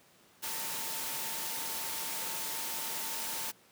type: tone in noise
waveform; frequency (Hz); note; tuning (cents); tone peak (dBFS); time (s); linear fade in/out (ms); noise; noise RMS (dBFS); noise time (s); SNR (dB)
sine; 901; A5; +41; -47; 0.42-3.52; 20; white; -37; 0.42-3.52; -13
effects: pink hiss -62 dBFS RMS until 3.71 s + high-pass 150 Hz 12 dB/octave